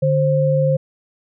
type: tone pair together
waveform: sine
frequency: 147.8 / 527.9 Hz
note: D3 / C5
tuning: +11 / +15 cents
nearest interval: octave + minor seventh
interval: 2204 cents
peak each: -16 dBFS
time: 0.02-0.77 s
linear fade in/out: 10 ms
effects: none